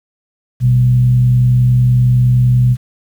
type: tone with frequency modulation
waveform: sine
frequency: 124.6 Hz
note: B2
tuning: 16 cents sharp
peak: -7 dBFS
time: 0.6-2.77 s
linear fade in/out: 50 ms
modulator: 70.7 Hz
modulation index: 0.3
effects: 7-bit